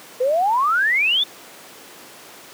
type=exponential sweep; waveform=sine; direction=up; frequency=485 to 3618 Hz; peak=-15 dBFS; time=0.2-1.24 s; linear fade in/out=10 ms; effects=pink hiss -41 dBFS RMS until 2.53 s + high-pass 300 Hz 12 dB/octave